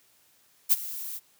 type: noise with ADSR envelope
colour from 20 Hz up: violet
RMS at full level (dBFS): -18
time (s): 0.69-1.2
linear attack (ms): 33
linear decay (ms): 27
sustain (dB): -18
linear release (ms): 36
effects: white hiss -63 dBFS RMS until 1.39 s + high-pass 60 Hz 12 dB/octave